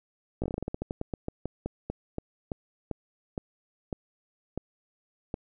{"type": "slowing click train", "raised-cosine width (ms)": 2, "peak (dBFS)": -18, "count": 25, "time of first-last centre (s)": [0.42, 5.341], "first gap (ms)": 17, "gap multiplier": 1.18, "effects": []}